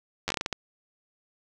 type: slowing click train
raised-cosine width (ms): 0.2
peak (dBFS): -11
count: 9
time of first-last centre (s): 0.28-0.528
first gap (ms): 10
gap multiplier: 1.31
effects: none